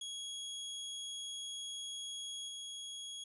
sawtooth tone with level steps, 3322 Hz, G#7, in tune, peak -38 / -40 dBFS, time 0.01-3.24 s, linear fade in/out 5 ms, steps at 2.48 s, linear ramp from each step 10 ms, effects resampled to 24000 Hz

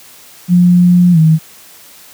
sine tone with pitch glide, 177.4 to 158.96 Hz, F3 to D#3, +27 to +37 cents, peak -4 dBFS, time 0.48-1.39 s, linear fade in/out 50 ms, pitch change -190 cents, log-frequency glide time 1.12-1.18 s, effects white hiss -39 dBFS RMS until 2.13 s + high-pass 80 Hz 12 dB/octave

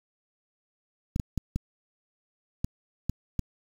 clicks, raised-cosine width 5 ms, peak -15 dBFS, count 7, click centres 1.161 / 1.198 / 1.377 / 1.56 / 2.645 / 3.096 / 3.393 s, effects 7-bit

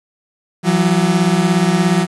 35% pulse beating tone pair, 169.4 / 186.4 Hz, E3 / F#3, +48 / +13 cents, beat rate 17 Hz, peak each -13 / -13 dBFS, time 0.63-2.07 s, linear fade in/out 50 ms, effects resampled to 24000 Hz + 7-bit

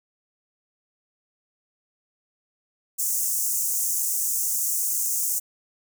pink high-pass noise, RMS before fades -25 dBFS, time 2.98-5.4 s, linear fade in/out 20 ms, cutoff 6300 Hz, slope 48 dB/octave, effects none

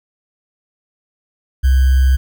sine tone with sample-and-hold, 65.41 Hz, C2, in tune, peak -8 dBFS, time 1.63-2.17 s, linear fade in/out 20 ms, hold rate 1575 Hz, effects none

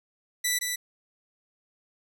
10% pulse tone with echo, 1975.5 Hz, B6, in tune, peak -15 dBFS, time 0.44-0.59 s, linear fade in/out 10 ms, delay 170 ms, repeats 1, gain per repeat -4 dB, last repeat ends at 0.76 s, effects none

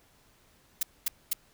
blue noise bursts, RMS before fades -27 dBFS, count 3, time 0.81-1.333 s, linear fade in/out 5 ms, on 21 ms, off 230 ms, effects pink hiss -63 dBFS RMS until 1.53 s

